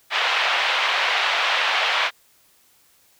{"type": "band-pass noise", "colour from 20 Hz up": "white", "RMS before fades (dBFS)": -21, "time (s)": [0.1, 2.11], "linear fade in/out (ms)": 50, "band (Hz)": [620, 3300], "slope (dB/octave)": 24, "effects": ["white hiss -58 dBFS RMS until 3.19 s"]}